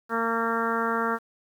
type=harmonic tone; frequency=228.9 Hz; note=A#3; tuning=31 cents flat; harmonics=1 / 2 / 3 / 4 / 5 / 6 / 7 / 8; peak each=-31 / -30 / -35 / -32 / -31 / -29 / -34 / -38 dBFS; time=0.09-1.19 s; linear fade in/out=50 ms; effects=9-bit